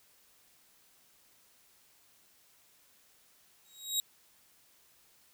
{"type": "tone with exponential growth", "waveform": "20% pulse", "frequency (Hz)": 3810, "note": "A#7", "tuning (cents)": 37, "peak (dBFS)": -20, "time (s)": [3.65, 4], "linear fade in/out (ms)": 1, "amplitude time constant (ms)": 75, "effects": ["white hiss -65 dBFS RMS until 5.33 s"]}